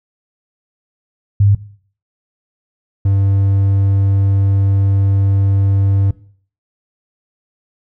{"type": "tone pair in turn", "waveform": ["sine", "triangle"], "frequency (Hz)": [100.8, 98.27], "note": ["G2", "G2"], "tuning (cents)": [49, 5], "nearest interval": "unison", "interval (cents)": 44, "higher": "first", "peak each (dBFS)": [-7, -8], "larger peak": "first", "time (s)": [[1.4, 1.55], [3.05, 6.11]], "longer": "second", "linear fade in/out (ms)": 5, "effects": ["noise-tail reverb RT60 0.5 s tail -18 dB re dry"]}